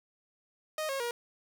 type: tone with pitch steps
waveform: sawtooth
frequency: 621 / 543.7 / 476.1 Hz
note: D#5 / C#5 / A#4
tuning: -3 / -34 / +37 cents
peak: -28 dBFS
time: 0.78-1.11 s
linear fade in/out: 2 ms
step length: 110 ms
effects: 9-bit